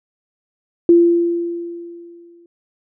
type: tone with exponential decay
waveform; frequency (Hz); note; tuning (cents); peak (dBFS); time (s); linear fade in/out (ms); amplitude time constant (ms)
sine; 342.4; F4; -34; -5; 0.89-2.46; 2; 340
effects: none